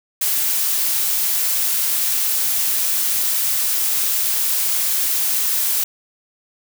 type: noise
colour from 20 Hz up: blue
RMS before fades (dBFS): -19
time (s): 0.21-5.84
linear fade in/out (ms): 5
effects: none